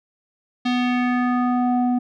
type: tone with low-pass filter sweep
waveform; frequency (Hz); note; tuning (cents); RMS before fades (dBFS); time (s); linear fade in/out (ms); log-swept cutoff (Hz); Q
square; 247.4; B3; +3; -20; 0.65-1.99; 10; 3800 to 550; 2.1
effects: none